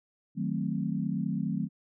sine chord, D# diminished seventh, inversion none, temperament equal, 155.56 / 185 / 220 / 261.6 Hz, D#3 / F#3 / A3 / C4, 0 / 0 / 0 / 0 cents, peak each -34 / -32 / -33 / -36 dBFS, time 0.35-1.69 s, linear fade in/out 50 ms, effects none

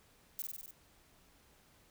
violet noise with echo, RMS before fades -39 dBFS, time 0.39-0.42 s, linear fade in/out 0 ms, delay 48 ms, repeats 6, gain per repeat -2 dB, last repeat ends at 0.708 s, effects pink hiss -66 dBFS RMS until 1.9 s

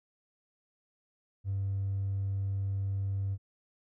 sine tone with hard clipping, 98 Hz, G2, in tune, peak -30 dBFS, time 1.44-3.38 s, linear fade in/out 50 ms, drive 1 dB, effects none

